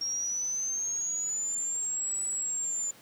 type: linear two-way sweep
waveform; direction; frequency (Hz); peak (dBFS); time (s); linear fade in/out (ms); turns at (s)
sine; up then down; 5560 to 7902 to 7070; -29; 0.01-2.91; 5; 2.23
effects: pink hiss -54 dBFS RMS until 3.01 s + high-pass 150 Hz 12 dB/octave